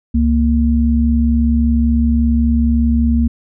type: tone pair together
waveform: sine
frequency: 69.21 / 232.8 Hz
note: C#2 / A#3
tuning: -2 / -2 cents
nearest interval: octave + major sixth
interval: 2100 cents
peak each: -13 dBFS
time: 0.14-3.28 s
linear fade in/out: 10 ms
effects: none